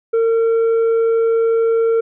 sine tone with tanh clipping, 455.6 Hz, A#4, 40 cents flat, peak -13 dBFS, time 0.13-2.01 s, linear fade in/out 10 ms, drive 4 dB, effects none

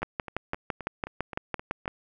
two click trains, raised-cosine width 0.5 ms, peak -22 / -13 dBFS, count 8 / 12, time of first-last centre 0.02-1.857 / 0.03-1.879 s, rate 3.81 / 5.95 Hz, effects none

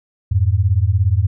sine beating tone pair, 87.31 / 104.31 Hz, F2 / G#2, 0 / +8 cents, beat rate 17 Hz, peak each -15 / -15 dBFS, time 0.31-1.27 s, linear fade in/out 10 ms, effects none

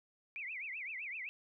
sine tone with vibrato, 2300 Hz, D7, 37 cents flat, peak -40 dBFS, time 0.36-1.29 s, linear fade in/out 0 ms, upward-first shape triangle, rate 7.8 Hz, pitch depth 290 cents each way, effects none

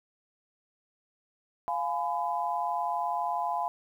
sine chord, F diminished, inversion none, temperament just, 698.5 / 838.1 / 1005.8 Hz, F5 / Ab5 / Cb6, 0 / +16 / +31 cents, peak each -32 dBFS, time 1.68-3.68 s, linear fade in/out 0 ms, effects 10-bit

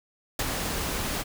pink noise with ADSR envelope, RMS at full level -25 dBFS, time 0.39-1.24 s, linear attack 4 ms, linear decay 35 ms, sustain -5 dB, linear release 31 ms, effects none

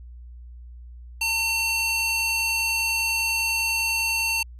square tone with high-pass filter, 905 Hz, A5, 48 cents sharp, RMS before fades -24 dBFS, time 1.21-4.43 s, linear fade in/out 5 ms, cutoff 2400 Hz, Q 1.5, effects added 60 Hz sine -39 dBFS peak until 4.59 s + resampled to 32000 Hz

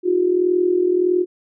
sine tone with amplitude modulation, 359.8 Hz, F#4, 48 cents flat, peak -11 dBFS, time 0.03-1.26 s, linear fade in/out 50 ms, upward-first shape sine, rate 41.6 Hz, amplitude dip 70%, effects none

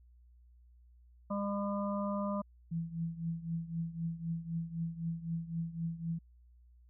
harmonic tone, 201.6 Hz, G3, 49 cents sharp, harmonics 1 / 3 / 5 / 6, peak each -34 / -38 / -42 / -43 dBFS, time 1.3-2.42 s, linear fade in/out 10 ms
sine tone with tremolo, 166 Hz, E3, 12 cents sharp, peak -31 dBFS, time 2.71-6.19 s, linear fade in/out 10 ms, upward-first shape triangle, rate 3.9 Hz, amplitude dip 85%
effects added 60 Hz sine -58 dBFS peak until 6.89 s

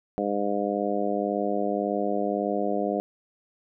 harmonic tone, 101.8 Hz, G#2, 34 cents flat, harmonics 2 / 3 / 4 / 5 / 6 / 7, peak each -31 / -31 / -31 / -31 / -31 / -31 dBFS, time 0.18-3 s, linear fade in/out 0 ms, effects none

